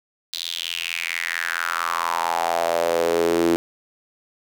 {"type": "tone with high-pass filter sweep", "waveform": "sawtooth", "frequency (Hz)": 84.4, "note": "E2", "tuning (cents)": 41, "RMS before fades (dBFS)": -23, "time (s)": [0.33, 3.56], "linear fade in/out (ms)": 0, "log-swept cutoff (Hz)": [4000, 320], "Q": 4.8, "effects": []}